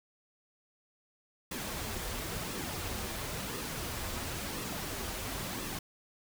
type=noise with flanger; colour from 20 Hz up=pink; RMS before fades=-38 dBFS; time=1.51-5.79 s; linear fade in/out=5 ms; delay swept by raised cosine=1.3 to 7.1 ms; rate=0.97 Hz; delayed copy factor=-0.5; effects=none

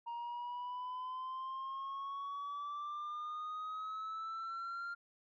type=exponential sweep; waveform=sine; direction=up; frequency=937 to 1396.9 Hz; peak=-37 dBFS; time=0.06-4.95 s; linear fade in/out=20 ms; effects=tanh soft clip ceiling -39 dBFS

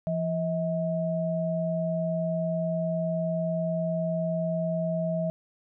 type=tone pair together; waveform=sine; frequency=169.51 / 640 Hz; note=E3 / D#5; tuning=+49 / +49 cents; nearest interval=octave + major seventh; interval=2300 cents; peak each=-28 dBFS; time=0.07-5.3 s; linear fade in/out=0 ms; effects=none

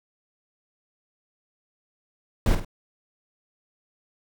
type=noise with echo; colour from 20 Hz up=brown; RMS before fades=-19 dBFS; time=2.46-2.55 s; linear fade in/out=2 ms; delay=49 ms; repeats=2; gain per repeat=-8 dB; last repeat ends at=2.648 s; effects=none

